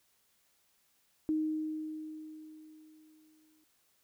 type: tone with exponential decay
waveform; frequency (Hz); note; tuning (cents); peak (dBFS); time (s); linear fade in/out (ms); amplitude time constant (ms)
sine; 311.1; D#4; 0; -27; 1.29-3.64; 0; 510
effects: white hiss -72 dBFS RMS until 4.03 s